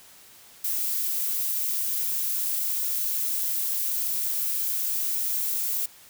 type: noise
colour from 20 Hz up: violet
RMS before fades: -27 dBFS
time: 0.64-5.86 s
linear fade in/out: 5 ms
effects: white hiss -51 dBFS RMS until 6.09 s